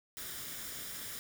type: noise with comb filter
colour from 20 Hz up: white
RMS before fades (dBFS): -43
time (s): 0.17-1.19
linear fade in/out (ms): 0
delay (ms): 0.57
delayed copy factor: +0.5
effects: none